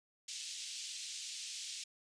white band-pass noise, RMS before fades -45 dBFS, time 0.28-1.84 s, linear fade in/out 5 ms, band 2800 to 7400 Hz, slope 24 dB/octave, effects resampled to 22050 Hz

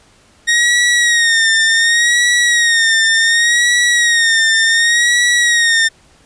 sawtooth tone with vibrato, 1864.7 Hz, A#6, in tune, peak -6 dBFS, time 0.47-5.89 s, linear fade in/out 20 ms, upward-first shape sine, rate 0.68 Hz, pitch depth 64 cents each way, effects pink hiss -49 dBFS RMS until 6.25 s + resampled to 22050 Hz

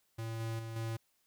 square tone with level steps, 113.2 Hz, A2, 50 cents sharp, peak -38 / -36 / -41 / -36 dBFS, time 0.18-0.97 s, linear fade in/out 10 ms, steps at 0.4 / 0.59 / 0.76 s, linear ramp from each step 2 ms, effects white hiss -75 dBFS RMS until 1.26 s

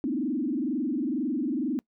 sine tone with frequency modulation, 277.2 Hz, C#4, in tune, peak -25 dBFS, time 0.04-1.79 s, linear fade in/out 0 ms, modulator 22.1 Hz, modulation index 2.1, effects noise-tail reverb RT60 0.1 s tail -25 dB re dry

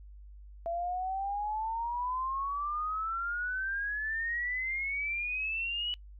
sine exponential sweep, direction up, 670 to 2960 Hz, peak -31 dBFS, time 0.66-5.94 s, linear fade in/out 0 ms, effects noise-tail reverb RT60 0.1 s tail -24 dB re dry + added 50 Hz sine -47 dBFS peak until 6.19 s

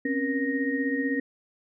sine tone cluster, 260.7 / 276.5 / 474.7 / 1865 Hz, C4 / C#4 / A#4 / A#6, -6 / -4 / +31 / 0 cents, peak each -31 / -27 / -33 / -31 dBFS, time 0.05-1.2 s, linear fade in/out 5 ms, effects none

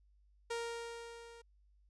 sawtooth tone with level ramp, 466.2 Hz, A#4, in tune, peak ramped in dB -32 to -50 dBFS, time 0.5-1.42 s, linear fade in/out 10 ms, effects added 50 Hz sine -65 dBFS peak until 1.89 s + resampled to 22050 Hz

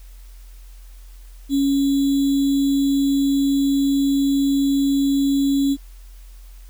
sine tone with sample-and-hold, 277.2 Hz, C#4, in tune, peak -15 dBFS, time 1.49-5.77 s, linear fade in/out 50 ms, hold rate 3675 Hz, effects added 43 Hz sine -38 dBFS peak until 6.69 s + white hiss -54 dBFS RMS until 6.69 s

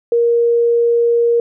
sine tone, 470.1 Hz, A#4, 15 cents sharp, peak -10 dBFS, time 0.12-1.4 s, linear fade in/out 2 ms, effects none

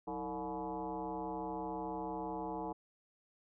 sine tone with frequency modulation, 587.3 Hz, D5, in tune, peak -37 dBFS, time 0.07-2.73 s, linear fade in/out 10 ms, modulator 134 Hz, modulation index 2.8, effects none

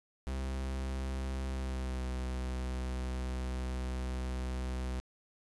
45% pulse tone with pitch glide, 65.7 to 63.61 Hz, C2 to C2, +8 to -48 cents, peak -34 dBFS, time 0.27-5 s, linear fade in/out 0 ms, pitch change -56 cents, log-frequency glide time 1.48-2.06 s, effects resampled to 24000 Hz + 11-bit

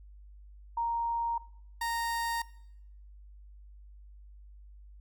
sine / 30% pulse tone pair in turn, 932.3 / 928.3 Hz, A#5 / A#5, 0 / -7 cents, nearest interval unison, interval 7 cents, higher first, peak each -28 dBFS, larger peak neither, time 0.77-1.38 / 1.81-2.42 s, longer neither, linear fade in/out 5 ms, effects noise-tail reverb RT60 0.8 s tail -21 dB re dry + added 50 Hz sine -49 dBFS peak until 5 s

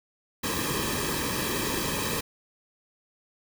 pink noise with comb filter, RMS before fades -29 dBFS, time 0.43-2.21 s, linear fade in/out 10 ms, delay 1.4 ms, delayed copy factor -0.75, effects none

